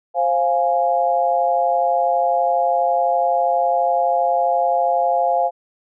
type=chord; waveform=sine; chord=F minor; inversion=second; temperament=equal with one note detuned; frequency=527.8 / 698.5 / 830.6 Hz; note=C5 / F5 / Ab5; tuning=+15 / 0 / 0 cents; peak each=-21 / -17 / -21 dBFS; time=0.14-5.51 s; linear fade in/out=50 ms; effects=none